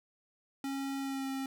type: tone with pitch glide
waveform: square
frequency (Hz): 273.4 to 268.5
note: C#4 to C4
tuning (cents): -24 to +45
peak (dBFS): -35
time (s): 0.64-1.46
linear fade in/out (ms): 2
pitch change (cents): -31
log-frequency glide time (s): 0.99-1.29
effects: none